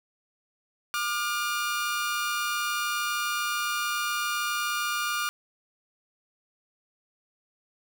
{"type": "tone pair together", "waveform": "sawtooth", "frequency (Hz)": [1194.9, 1422], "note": ["D6", "F6"], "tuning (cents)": [30, 31], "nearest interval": "minor third", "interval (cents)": 301, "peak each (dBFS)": -26, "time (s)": [0.94, 5.29], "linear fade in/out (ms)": 0, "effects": ["9-bit"]}